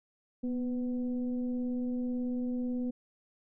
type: tone with frequency modulation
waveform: sine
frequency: 245.9 Hz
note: B3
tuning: 7 cents flat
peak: -30 dBFS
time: 0.43-2.91 s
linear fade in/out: 10 ms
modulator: 255 Hz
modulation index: 0.48
effects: none